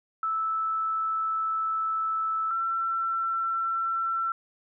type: tone pair in turn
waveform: sine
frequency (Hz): 1313 / 1345.2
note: E6 / E6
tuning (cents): -7 / +35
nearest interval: unison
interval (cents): 42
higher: second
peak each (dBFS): -25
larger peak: neither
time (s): 0.23-2.51 / 2.51-4.32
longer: first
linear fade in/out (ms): 2
effects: none